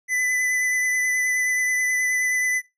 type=tone with vibrato; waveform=square; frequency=2003 Hz; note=B6; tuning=24 cents sharp; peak=-21 dBFS; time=0.08-2.62 s; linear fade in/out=50 ms; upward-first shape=sine; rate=9.4 Hz; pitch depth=13 cents each way; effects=noise-tail reverb RT60 0.2 s tail -18 dB re dry + low-pass 12000 Hz 12 dB/octave